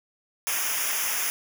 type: noise with comb filter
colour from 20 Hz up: white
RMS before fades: -27 dBFS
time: 0.47-1.3 s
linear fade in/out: 0 ms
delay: 0.24 ms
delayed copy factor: -0.95
effects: none